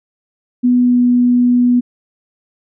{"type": "tone with pitch glide", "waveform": "sine", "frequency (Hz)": [246.9, 245.1], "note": ["B3", "B3"], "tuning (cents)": [0, -13], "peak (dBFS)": -8, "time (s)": [0.63, 1.81], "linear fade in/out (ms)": 20, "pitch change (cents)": -13, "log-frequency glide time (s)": [0.78, 1.01], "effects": []}